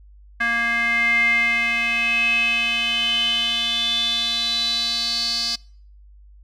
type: tone with band-pass filter sweep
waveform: square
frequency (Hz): 233.6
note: A#3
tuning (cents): +4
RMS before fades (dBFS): -21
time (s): 0.4-5.56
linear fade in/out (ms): 10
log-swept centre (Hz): 1800 to 4700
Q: 9.1
effects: noise-tail reverb RT60 0.5 s tail -25 dB re dry + added 50 Hz sine -44 dBFS peak until 6.43 s